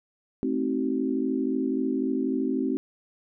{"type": "chord", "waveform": "sine", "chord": "A diminished seventh", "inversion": "none", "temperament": "just", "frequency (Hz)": [220, 264, 316.8, 380.2], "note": ["A3", "C4", "Eb4", "Gb4"], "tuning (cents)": [0, 16, 31, 47], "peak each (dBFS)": [-32, -26, -31, -31], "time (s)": [0.43, 2.77], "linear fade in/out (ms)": 0, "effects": []}